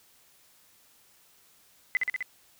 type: tone with echo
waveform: sine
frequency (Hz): 2018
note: B6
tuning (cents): +37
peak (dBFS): -21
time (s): 1.95-1.97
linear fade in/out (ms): 0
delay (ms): 64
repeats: 4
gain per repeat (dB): -2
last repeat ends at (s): 2.226
effects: white hiss -61 dBFS RMS until 2.59 s